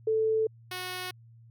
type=tone pair in turn; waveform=sine / 5% pulse; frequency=440 / 366 Hz; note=A4 / F#4; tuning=0 / -19 cents; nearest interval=minor third; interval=319 cents; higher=first; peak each=-23 / -23 dBFS; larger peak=neither; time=0.07-0.47 / 0.71-1.11 s; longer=neither; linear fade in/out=5 ms; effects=added 115 Hz sine -51 dBFS peak until 1.5 s